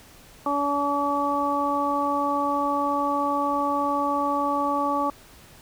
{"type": "harmonic tone", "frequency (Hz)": 285.6, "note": "D4", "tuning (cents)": -48, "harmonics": [1, 2, 3, 4], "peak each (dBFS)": [-28, -29, -27, -25], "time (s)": [0.46, 5.1], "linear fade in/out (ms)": 2, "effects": ["pink hiss -50 dBFS RMS until 5.61 s"]}